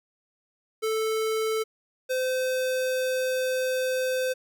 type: tone pair in turn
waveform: square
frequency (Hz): 440 / 514.1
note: A4 / C5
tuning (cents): 0 / -31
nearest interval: minor third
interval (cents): 269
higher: second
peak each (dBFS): -25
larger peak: neither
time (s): 0.82-1.64 / 2.09-4.34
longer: second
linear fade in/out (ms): 20
effects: none